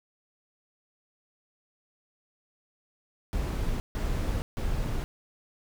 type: noise bursts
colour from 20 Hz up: brown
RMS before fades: -29 dBFS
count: 3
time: 3.33-5.04 s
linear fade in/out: 0 ms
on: 470 ms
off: 150 ms
effects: none